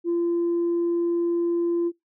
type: tone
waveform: sine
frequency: 342.6 Hz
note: F4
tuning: 33 cents flat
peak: -19 dBFS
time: 0.04-1.92 s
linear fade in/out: 50 ms
effects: noise-tail reverb RT60 0.2 s tail -26 dB re dry + tanh soft clip ceiling -18 dBFS